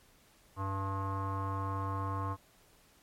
square tone with low-pass filter, 97.2 Hz, G2, 14 cents flat, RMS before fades -35 dBFS, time 0.56-2.37 s, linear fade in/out 50 ms, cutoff 1100 Hz, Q 8.5, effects pink hiss -64 dBFS RMS until 3.02 s + MP3 64 kbps

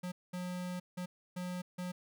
square tone bursts at uneven times, 180 Hz, F#3, 47 cents flat, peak -38 dBFS, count 5, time 0.03-0.12 / 0.33-0.8 / 0.97-1.06 / 1.36-1.62 / 1.78-1.92 s, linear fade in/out 10 ms, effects none

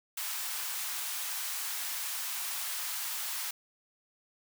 white high-pass noise, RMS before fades -36 dBFS, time 0.17-3.51 s, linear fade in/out 5 ms, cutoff 800 Hz, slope 24 dB/octave, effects none

